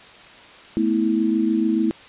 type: chord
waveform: sine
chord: A suspended second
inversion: none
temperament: equal with one note detuned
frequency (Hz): 220 / 246.9 / 325.1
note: A3 / B3 / E4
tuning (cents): 0 / 0 / -24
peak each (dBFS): -21 / -24 / -20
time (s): 0.77-1.91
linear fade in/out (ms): 0
effects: white hiss -44 dBFS RMS until 2.08 s + resampled to 8000 Hz